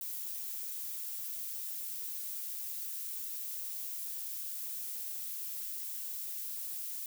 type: noise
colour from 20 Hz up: violet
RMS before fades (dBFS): -40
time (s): 0.01-7.06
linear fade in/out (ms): 2
effects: none